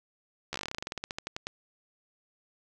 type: slowing click train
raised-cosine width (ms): 0.2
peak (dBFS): -17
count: 22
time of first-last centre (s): 0.53-1.469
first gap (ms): 13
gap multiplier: 1.11
effects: none